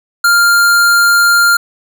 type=tone; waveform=square; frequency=1399 Hz; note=F6; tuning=3 cents sharp; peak=-7 dBFS; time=0.24-1.57 s; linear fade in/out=5 ms; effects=none